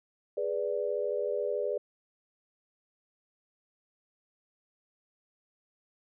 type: chord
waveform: sine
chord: G# diminished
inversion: none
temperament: equal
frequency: 415.3 / 493.9 / 587.3 Hz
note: G#4 / B4 / D5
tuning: 0 / 0 / 0 cents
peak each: -33 dBFS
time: 0.37-1.78 s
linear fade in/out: 5 ms
effects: none